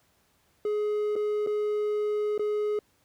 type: tone with dropouts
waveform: triangle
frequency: 420 Hz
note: G#4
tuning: 19 cents sharp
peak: -23 dBFS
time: 0.65-2.79 s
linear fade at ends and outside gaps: 2 ms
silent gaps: 1.156-1.162 / 1.464-1.471 / 2.379-2.394 s
effects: pink hiss -67 dBFS RMS until 3.04 s + high-pass 60 Hz 12 dB/octave